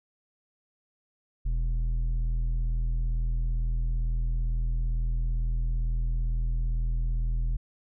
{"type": "tone with low-pass filter", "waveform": "square", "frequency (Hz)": 41.11, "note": "E1", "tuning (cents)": -4, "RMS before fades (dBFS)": -27, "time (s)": [1.45, 7.57], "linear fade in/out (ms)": 10, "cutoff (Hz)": 96, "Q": 1.2, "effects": []}